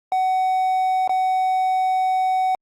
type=tone with dropouts; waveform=triangle; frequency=750 Hz; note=F#5; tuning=23 cents sharp; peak=-15 dBFS; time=0.12-2.55 s; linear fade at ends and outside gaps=1 ms; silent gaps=1.076-1.094 s; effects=Opus 48 kbps